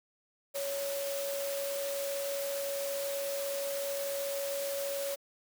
sine tone in noise, 559 Hz, C#5, 14 cents sharp, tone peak -33 dBFS, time 0.54-5.16 s, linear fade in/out 20 ms, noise white, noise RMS -40 dBFS, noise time 0.54-5.16 s, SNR +4 dB, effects high-pass 300 Hz 12 dB/octave

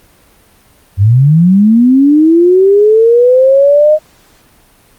sine linear sweep, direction up, 91.8 to 622 Hz, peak -3 dBFS, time 0.97-3.99 s, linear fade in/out 50 ms, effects pink hiss -46 dBFS RMS until 4.98 s + Opus 32 kbps

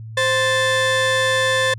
30% pulse tone pair together, 523.3 / 1760 Hz, C5 / A6, 0 / 0 cents, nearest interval octave + major sixth, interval 2100 cents, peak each -16 dBFS, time 0.17-1.74 s, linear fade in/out 5 ms, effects added 111 Hz sine -31 dBFS peak until 1.78 s + low-pass 8000 Hz 12 dB/octave

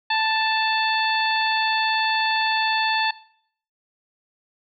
harmonic tone, 881 Hz, A5, 2 cents sharp, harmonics 1 / 2 / 3 / 4 / 5, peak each -22 / -25 / -27 / -28 / -29 dBFS, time 0.1-3.11 s, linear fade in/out 5 ms, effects noise-tail reverb RT60 0.6 s tail -19 dB re dry

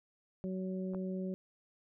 harmonic tone, 187 Hz, F#3, 19 cents sharp, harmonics 1 / 2 / 3, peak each -36 / -42 / -46 dBFS, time 0.44-1.34 s, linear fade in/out 0 ms
clicks, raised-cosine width 1 ms, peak -40 / -31 dBFS, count 2, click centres 0.936 / 0.947 s
effects none

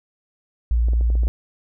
sine tone, 58.27 Hz, A#1, in tune, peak -15 dBFS, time 0.71-1.28 s, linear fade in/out 0 ms
clicks, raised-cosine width 2 ms, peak -23 dBFS, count 7, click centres 0.885 / 0.934 / 1.01 / 1.102 / 1.154 / 1.234 / 1.27 s
effects none

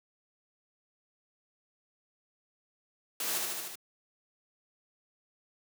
white noise with echo, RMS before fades -34 dBFS, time 3.2-3.38 s, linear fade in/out 2 ms, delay 75 ms, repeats 5, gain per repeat -2 dB, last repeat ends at 3.755 s, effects high-pass 200 Hz 12 dB/octave

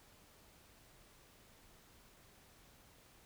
silence, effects pink hiss -64 dBFS RMS until 3.25 s

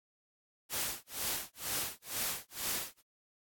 white noise with tremolo, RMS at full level -34 dBFS, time 0.69-3.02 s, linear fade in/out 50 ms, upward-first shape sine, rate 2.1 Hz, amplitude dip 100%, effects AAC 64 kbps

